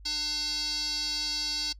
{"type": "tone with band-pass filter", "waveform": "square", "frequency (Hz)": 299.7, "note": "D4", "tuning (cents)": 35, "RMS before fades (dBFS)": -31, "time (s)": [0.05, 1.73], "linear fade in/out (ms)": 10, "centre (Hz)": 4700, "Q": 9.1, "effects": ["noise-tail reverb RT60 0.1 s tail -23 dB re dry", "added 50 Hz sine -46 dBFS peak until 1.79 s"]}